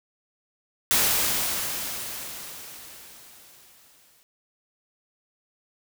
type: noise with exponential decay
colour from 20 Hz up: white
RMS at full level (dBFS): -20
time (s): 0.91-4.23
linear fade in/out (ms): 0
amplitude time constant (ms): 720
effects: none